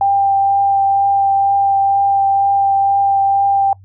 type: tone with vibrato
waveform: sine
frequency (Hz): 791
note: G5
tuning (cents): +15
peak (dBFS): -10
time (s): 0.01-3.73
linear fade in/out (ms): 2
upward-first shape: triangle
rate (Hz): 2.1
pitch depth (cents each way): 11
effects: noise-tail reverb RT60 0.1 s tail -23 dB re dry + added 96 Hz sine -39 dBFS peak until 3.84 s